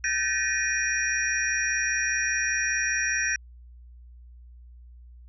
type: tone cluster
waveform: sine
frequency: 1541 / 1759 / 1884 / 2456 / 5690 Hz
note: G6 / A6 / A#6 / D#7 / F8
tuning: -30 / -1 / +18 / -23 / +31 cents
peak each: -30 dBFS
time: 0.04-3.36 s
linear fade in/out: 2 ms
effects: added 60 Hz sine -45 dBFS peak until 5.28 s